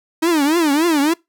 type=tone with vibrato; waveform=45% pulse; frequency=311.1 Hz; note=D#4; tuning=in tune; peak=-13 dBFS; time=0.22-1.14 s; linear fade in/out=10 ms; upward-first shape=triangle; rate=3.5 Hz; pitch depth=230 cents each way; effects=noise-tail reverb RT60 0.2 s tail -24 dB re dry